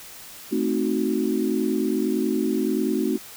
sine chord, A diminished seventh, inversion none, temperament equal, 220 / 261.6 / 311.1 / 370 Hz, A3 / C4 / Eb4 / Gb4, 0 / 0 / 0 / 0 cents, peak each -26 dBFS, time 0.51-3.18 s, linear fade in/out 20 ms, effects white hiss -42 dBFS RMS until 3.36 s

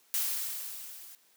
blue noise with level ramp, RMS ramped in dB -29 to -50 dBFS, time 0.14-1.15 s, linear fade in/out 0 ms, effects white hiss -65 dBFS RMS until 1.36 s + high-pass 200 Hz 12 dB/octave

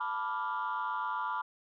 sine chord, B half-diminished seventh, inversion third, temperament equal, 880 / 987.8 / 1174.7 / 1396.9 Hz, A5 / B5 / D6 / F6, 0 / 0 / 0 / 0 cents, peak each -38 / -34 / -36 / -38 dBFS, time 0-1.42 s, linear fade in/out 10 ms, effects tanh soft clip ceiling -26 dBFS

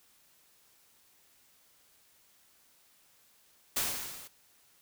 white noise with level ramp, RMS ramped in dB -29 to -50 dBFS, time 3.76-4.28 s, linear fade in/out 10 ms, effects white hiss -65 dBFS RMS until 4.81 s

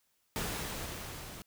pink noise with level ramp, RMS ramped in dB -35 to -47 dBFS, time 0.36-1.42 s, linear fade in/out 0 ms, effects white hiss -75 dBFS RMS until 1.46 s

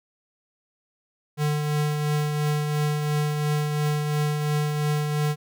square tone with tremolo, 149.4 Hz, D3, 30 cents sharp, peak -21 dBFS, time 1.37-5.36 s, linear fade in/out 50 ms, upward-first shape triangle, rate 2.9 Hz, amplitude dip 40%, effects none

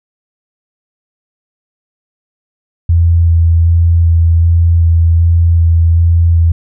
sine tone with vibrato, 83.8 Hz, E2, 29 cents sharp, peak -5 dBFS, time 2.89-6.52 s, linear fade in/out 5 ms, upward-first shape square, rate 1.3 Hz, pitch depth 11 cents each way, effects none

